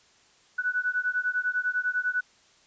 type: beating tone pair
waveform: sine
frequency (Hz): 1479 / 1489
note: F#6 / F#6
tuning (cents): -1 / +11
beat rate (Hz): 10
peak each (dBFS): -28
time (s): 0.58-2.21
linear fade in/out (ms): 10
effects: white hiss -60 dBFS RMS until 2.66 s + resampled to 16000 Hz